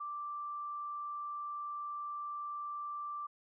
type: tone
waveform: sine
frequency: 1174.7 Hz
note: D6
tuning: in tune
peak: -38 dBFS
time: 0-3.27 s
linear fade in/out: 10 ms
effects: none